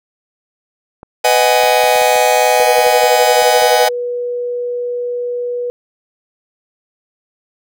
clicks, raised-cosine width 1 ms, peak -20 dBFS, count 11, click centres 1.031 / 1.636 / 1.839 / 1.958 / 2.016 / 2.158 / 2.785 / 2.866 / 3.036 / 3.423 / 3.622 s
45% pulse chord, G# minor seventh, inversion first, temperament just, 498.4 / 623 / 747.5 / 830.6 Hz, B4 / D#5 / F#5 / G#5, +16 / +2 / +17 / 0 cents, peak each -15 dBFS, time 1.24-3.89 s, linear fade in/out 10 ms
sine tone, 486.8 Hz, B4, 25 cents flat, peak -17 dBFS, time 2.6-5.7 s, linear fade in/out 0 ms
effects none

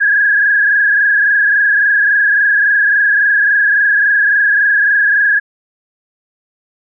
sine tone with frequency modulation, 1655 Hz, G#6, 6 cents flat, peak -8 dBFS, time 0-5.4 s, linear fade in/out 20 ms, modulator 23.6 Hz, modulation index 2.4, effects none

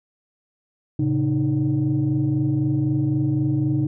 sine tone cluster, 113.4 / 137.3 / 307.5 Hz, A#2 / C#3 / D#4, -47 / -16 / -20 cents, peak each -25 / -20 / -21 dBFS, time 0.99-3.87 s, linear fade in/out 5 ms, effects tanh soft clip ceiling -12 dBFS

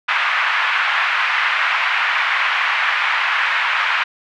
white band-pass noise, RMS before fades -18 dBFS, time 0.08-4.04 s, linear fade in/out 10 ms, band 990 to 2400 Hz, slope 24 dB/octave, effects none

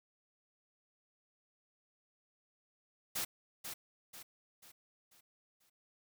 white noise with echo, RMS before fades -37 dBFS, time 3.15-3.25 s, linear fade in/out 10 ms, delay 490 ms, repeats 5, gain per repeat -7 dB, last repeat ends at 5.7 s, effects none

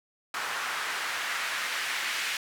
white noise with band-pass filter sweep, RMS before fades -32 dBFS, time 0.34-2.37 s, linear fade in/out 2 ms, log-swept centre 1300 to 2100 Hz, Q 1.5, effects none

